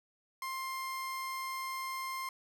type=tone; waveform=30% pulse; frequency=1055 Hz; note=C6; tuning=14 cents sharp; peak=-34 dBFS; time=0.42-2.29 s; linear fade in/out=2 ms; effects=none